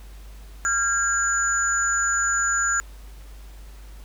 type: tone cluster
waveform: sine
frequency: 1381 / 1621 / 6950 Hz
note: F6 / G#6 / A8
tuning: -20 / -42 / -22 cents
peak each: -24 dBFS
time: 0.65-2.8 s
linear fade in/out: 0 ms
effects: added 50 Hz sine -39 dBFS peak until 4.04 s + pink hiss -52 dBFS RMS until 4.04 s